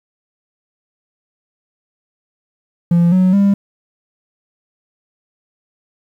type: tone with pitch steps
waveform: triangle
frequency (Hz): 171.6 / 184.98 / 199.41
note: F3 / F#3 / G3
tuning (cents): -30 / 0 / +30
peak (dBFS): -6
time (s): 2.91-3.54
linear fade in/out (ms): 5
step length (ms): 210
effects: tanh soft clip ceiling -2 dBFS + 8-bit